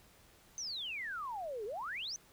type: exponential two-way sweep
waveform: sine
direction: down then up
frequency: 6300 to 396.2 to 6300 Hz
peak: -38 dBFS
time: 0.58-2.16 s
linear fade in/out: 0 ms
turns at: 1.65 s
effects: pink hiss -63 dBFS RMS until 2.32 s